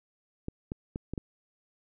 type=clicks; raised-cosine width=3 ms; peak=-21 dBFS; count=5; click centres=0.484 / 0.719 / 0.959 / 1.136 / 1.178 s; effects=none